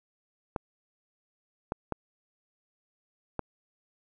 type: clicks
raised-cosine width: 1 ms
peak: -16 dBFS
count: 4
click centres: 0.562 / 1.721 / 1.923 / 3.393 s
effects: none